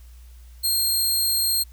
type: tone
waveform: 15% pulse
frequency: 4214 Hz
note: C8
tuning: 12 cents sharp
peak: -13 dBFS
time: 0.63-1.64 s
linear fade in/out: 20 ms
effects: added 60 Hz sine -42 dBFS peak until 1.72 s + white hiss -58 dBFS RMS until 1.72 s